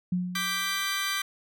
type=tone with exponential decay; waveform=sine; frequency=180 Hz; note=F#3; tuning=47 cents flat; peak=-22 dBFS; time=0.12-0.86 s; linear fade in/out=5 ms; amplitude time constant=160 ms
type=chord; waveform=20% pulse; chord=G major; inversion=second; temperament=equal; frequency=1174.7 / 1568 / 1975.5 Hz; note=D6 / G6 / B6; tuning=0 / 0 / 0 cents; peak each=-27 dBFS; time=0.35-1.22 s; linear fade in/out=5 ms
effects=none